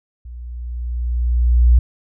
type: tone with level ramp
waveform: sine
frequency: 60 Hz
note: B1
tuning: 49 cents flat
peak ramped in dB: -31 to -6 dBFS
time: 0.25-1.79 s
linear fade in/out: 5 ms
effects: none